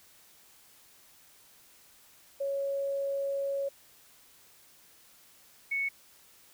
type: tone pair in turn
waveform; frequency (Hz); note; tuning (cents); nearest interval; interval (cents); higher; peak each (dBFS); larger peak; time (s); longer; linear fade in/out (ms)
sine; 554.4 / 2213; C#5 / C#7; 0 / -3; 2 octaves; 2397; second; -29 / -28; second; 2.4-3.69 / 5.71-5.89; first; 10
effects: white hiss -59 dBFS RMS until 6.53 s